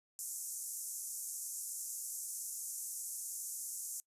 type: band-pass noise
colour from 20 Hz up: pink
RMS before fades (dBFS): -43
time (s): 0.19-4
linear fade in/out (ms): 0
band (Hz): 6300 to 13000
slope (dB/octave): 48
effects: noise-tail reverb RT60 0.1 s tail -23 dB re dry + resampled to 32000 Hz